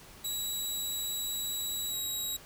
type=tone with pitch glide; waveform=15% pulse; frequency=3895 to 3837 Hz; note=B7 to A#7; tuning=-25 to +49 cents; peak=-26 dBFS; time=0.24-2.37 s; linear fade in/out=10 ms; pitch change=-26 cents; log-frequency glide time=1.9-1.96 s; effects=pink hiss -52 dBFS RMS until 2.45 s